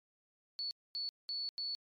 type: tone bursts at uneven times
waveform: sine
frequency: 4435 Hz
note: C#8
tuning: in tune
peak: -36 dBFS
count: 4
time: 0.59-0.71 / 0.95-1.09 / 1.29-1.49 / 1.58-1.75 s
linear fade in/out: 0 ms
effects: MP3 96 kbps